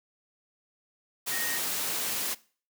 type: tone in noise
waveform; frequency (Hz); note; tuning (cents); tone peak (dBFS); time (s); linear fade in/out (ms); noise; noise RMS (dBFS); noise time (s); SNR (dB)
sine; 1864.7; A#6; 0; -34; 1.31-1.59; 20; white; -31; 1.26-2.35; -6
effects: noise-tail reverb RT60 0.4 s tail -20 dB re dry + high-pass 150 Hz 12 dB/octave